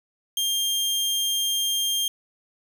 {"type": "tone", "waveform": "sawtooth", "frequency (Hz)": 3200, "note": "G7", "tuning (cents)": 35, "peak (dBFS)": -19, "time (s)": [0.37, 2.08], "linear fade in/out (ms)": 2, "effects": []}